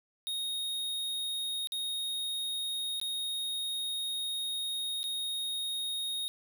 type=tone with dropouts; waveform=square; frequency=3729 Hz; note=A#7; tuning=in tune; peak=-33 dBFS; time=0.27-6.28 s; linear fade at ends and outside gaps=0 ms; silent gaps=1.672-1.721 / 2.999-3.014 / 5.031-5.04 s; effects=none